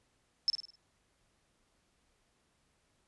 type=tone with echo; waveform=sine; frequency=5274 Hz; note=E8; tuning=in tune; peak=-24 dBFS; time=0.48-0.5 s; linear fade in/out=0 ms; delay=51 ms; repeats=5; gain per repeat=-7 dB; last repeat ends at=0.755 s; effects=pink hiss -74 dBFS RMS until 3.07 s + resampled to 24000 Hz